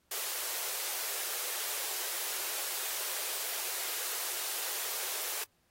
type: high-pass noise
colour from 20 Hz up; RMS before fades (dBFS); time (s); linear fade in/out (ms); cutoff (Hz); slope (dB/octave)
white; -36; 0.11-5.44; 5; 350; 96
effects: pink hiss -73 dBFS RMS until 5.7 s + AAC 48 kbps